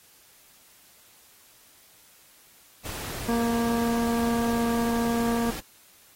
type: noise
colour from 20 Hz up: pink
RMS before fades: -36 dBFS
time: 2.84-5.61 s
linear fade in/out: 20 ms
type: harmonic tone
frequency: 233.1 Hz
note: A#3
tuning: in tune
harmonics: 1 / 2 / 3 / 4 / 5 / 7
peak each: -24 / -30 / -34 / -36 / -38 / -41 dBFS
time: 3.28-5.51 s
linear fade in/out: 10 ms
effects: white hiss -56 dBFS RMS until 6.15 s + AAC 48 kbps